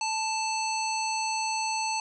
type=harmonic tone; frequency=880 Hz; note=A5; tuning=in tune; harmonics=1 / 3 / 5 / 7 / 9; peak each=-29 / -34 / -35 / -36 / -40 dBFS; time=0.01-2 s; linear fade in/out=2 ms; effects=none